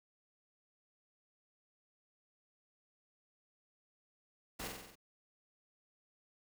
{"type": "noise with echo", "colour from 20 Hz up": "pink", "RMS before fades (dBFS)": -43, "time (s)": [4.59, 4.68], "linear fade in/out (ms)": 10, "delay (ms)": 46, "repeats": 6, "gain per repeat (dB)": -3, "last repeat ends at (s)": 4.956, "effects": []}